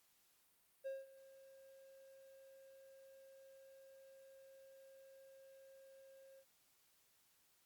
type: tone with ADSR envelope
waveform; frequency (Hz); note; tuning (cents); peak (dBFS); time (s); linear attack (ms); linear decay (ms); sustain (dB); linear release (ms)
triangle; 538; C5; +48; -39; 0.84-6.45; 25; 190; -19; 65
effects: white hiss -75 dBFS RMS until 7.65 s + Opus 48 kbps